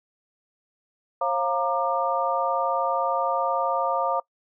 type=tone cluster; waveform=sine; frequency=539 / 698 / 931 / 1193 Hz; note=C#5 / F5 / A#5 / D6; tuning=-49 / -1 / -2 / +27 cents; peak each=-27 dBFS; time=1.21-4.2 s; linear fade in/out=5 ms; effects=noise-tail reverb RT60 0.1 s tail -24 dB re dry